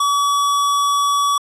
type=tone; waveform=square; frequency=1140 Hz; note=C#6; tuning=48 cents sharp; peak=-15 dBFS; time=0-1.38 s; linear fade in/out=5 ms; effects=low-pass 11000 Hz 12 dB/octave